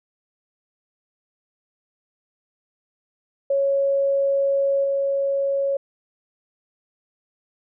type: tone with level steps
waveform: sine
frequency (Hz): 553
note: C#5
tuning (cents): -4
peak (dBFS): -17 / -19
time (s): 3.5-5.77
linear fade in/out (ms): 5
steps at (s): 4.84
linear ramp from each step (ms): 2
effects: none